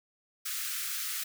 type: high-pass noise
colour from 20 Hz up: white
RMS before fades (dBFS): -35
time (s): 0.45-1.24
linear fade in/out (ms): 10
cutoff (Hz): 1200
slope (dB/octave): 96
effects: none